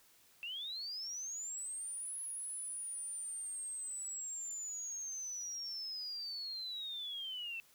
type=linear two-way sweep; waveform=sine; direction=up then down; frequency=2648 to 10548 to 2648 Hz; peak=-40 dBFS; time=0.43-7.6 s; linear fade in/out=0 ms; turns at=2.21 s; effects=white hiss -66 dBFS RMS until 7.74 s